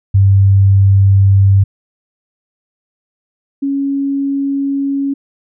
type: tone pair in turn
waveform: sine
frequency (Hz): 98 / 277.2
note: G2 / C#4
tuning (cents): 0 / 0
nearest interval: octave + tritone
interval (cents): 1800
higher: second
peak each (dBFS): -5 / -13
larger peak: first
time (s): 0.14-1.64 / 3.62-5.14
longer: second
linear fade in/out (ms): 10
effects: none